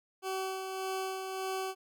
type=tone with tremolo; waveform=20% pulse; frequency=380 Hz; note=F#4; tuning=46 cents sharp; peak=-28 dBFS; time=0.22-1.75 s; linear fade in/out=50 ms; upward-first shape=sine; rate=1.7 Hz; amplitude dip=40%; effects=none